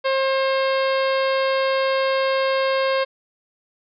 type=harmonic tone; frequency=534 Hz; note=C5; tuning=35 cents sharp; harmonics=1 / 2 / 3 / 4 / 5 / 6 / 7 / 8 / 9; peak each=-19 / -25 / -29 / -31 / -33 / -35 / -36 / -37 / -38 dBFS; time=0.04-3.05 s; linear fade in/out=20 ms; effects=none